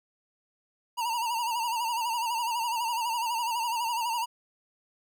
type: tone with vibrato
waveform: square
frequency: 932.3 Hz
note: A#5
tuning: in tune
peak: -28 dBFS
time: 0.97-4.26 s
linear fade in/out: 20 ms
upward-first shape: sine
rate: 12 Hz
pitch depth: 79 cents each way
effects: none